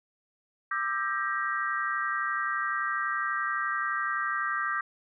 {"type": "chord", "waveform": "sine", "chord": "E half-diminished seventh", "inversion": "third", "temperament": "just", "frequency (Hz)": [1186.7, 1318.5, 1582.2, 1898.7], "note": ["D6", "E6", "G6", "Bb6"], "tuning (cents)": [18, 0, 16, 31], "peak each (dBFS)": [-31, -35, -32, -34], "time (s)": [0.71, 4.81], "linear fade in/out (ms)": 5, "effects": []}